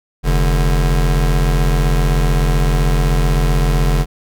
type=tone pair together; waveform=square; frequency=43.65 / 146.83 Hz; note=F1 / D3; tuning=0 / 0 cents; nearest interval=octave + major sixth; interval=2100 cents; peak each=-13 / -19 dBFS; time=0.23-4.06 s; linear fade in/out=50 ms; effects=none